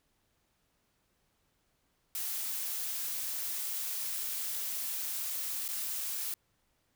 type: noise with dropouts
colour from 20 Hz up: blue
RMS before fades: -36 dBFS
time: 2.15-6.34 s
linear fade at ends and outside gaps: 1 ms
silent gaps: 5.68-5.688 s
effects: pink hiss -75 dBFS RMS until 6.95 s